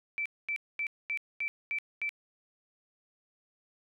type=tone bursts; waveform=sine; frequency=2327 Hz; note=D7; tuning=17 cents flat; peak=-30 dBFS; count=7; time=0.18-2.092 s; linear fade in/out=0 ms; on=76 ms; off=230 ms; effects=none